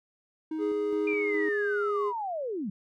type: tone with tremolo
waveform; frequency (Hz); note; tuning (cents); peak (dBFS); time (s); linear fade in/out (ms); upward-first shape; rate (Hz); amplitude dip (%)
triangle; 314.6; D#4; +19; -28; 0.51-1.49; 5; square; 2.4; 40
type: tone with pitch glide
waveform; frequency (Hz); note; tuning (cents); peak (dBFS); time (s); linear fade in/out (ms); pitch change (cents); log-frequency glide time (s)
triangle; 415.3 to 410.8; G#4 to G#4; 0 to -19; -25; 0.58-2.13; 50; -19; 0.8-1.64
type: linear sweep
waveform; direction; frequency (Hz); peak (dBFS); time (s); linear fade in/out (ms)
sine; down; 2410 to 174.61; -30; 1.07-2.7; 5
effects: none

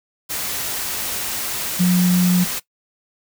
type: tone in noise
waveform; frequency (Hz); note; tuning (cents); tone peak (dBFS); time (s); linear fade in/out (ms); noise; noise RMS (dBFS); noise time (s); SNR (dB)
sine; 179.7; F3; +50; -12; 1.79-2.45; 20; white; -25; 0.29-2.6; +10
effects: noise-tail reverb RT60 0.1 s tail -18 dB re dry

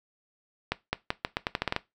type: accelerating click train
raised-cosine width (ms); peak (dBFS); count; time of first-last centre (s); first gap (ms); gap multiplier
0.3; -10; 11; 0.72-1.764; 210; 0.83
effects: noise-tail reverb RT60 0.2 s tail -18 dB re dry

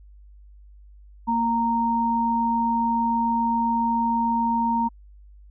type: tone pair together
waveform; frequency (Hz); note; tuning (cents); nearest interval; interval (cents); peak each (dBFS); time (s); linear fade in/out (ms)
sine; 231.8 / 927; A#3 / A#5; -10 / -10; 2 octaves; 2400; -24 / -21; 1.27-4.89; 20
effects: added 50 Hz sine -45 dBFS peak until 5.5 s

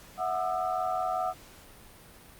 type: tone cluster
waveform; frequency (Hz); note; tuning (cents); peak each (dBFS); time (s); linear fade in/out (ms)
sine; 649 / 734 / 1213 / 1315; E5 / F#5 / D#6 / E6; -27 / -14 / -44 / -5; -35 / -29 / -36 / -37; 0.17-1.34; 50
effects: pink hiss -52 dBFS RMS until 2.39 s + Opus 48 kbps

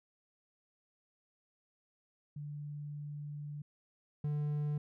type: tone pair in turn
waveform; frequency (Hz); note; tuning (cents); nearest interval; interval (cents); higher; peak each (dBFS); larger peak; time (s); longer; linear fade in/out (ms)
sine / triangle; 146.83 / 148.11; D3 / D3; 0 / +15; unison; 15; second; -40 / -30; second; 2.36-3.62 / 4.24-4.78; first; 5
effects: none

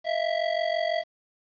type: ring-modulated tone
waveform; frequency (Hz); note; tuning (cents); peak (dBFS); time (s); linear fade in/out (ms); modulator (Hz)
square; 658; E5; -3; -22; 0.04-1.04; 50; 23
effects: resampled to 11025 Hz + 9-bit

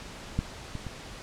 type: clicks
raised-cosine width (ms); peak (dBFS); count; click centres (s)
5; -13 / -22 / -24; 3; 0.39 / 0.753 / 0.867
effects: pink hiss -43 dBFS RMS until 1.22 s + low-pass 7000 Hz 12 dB/octave

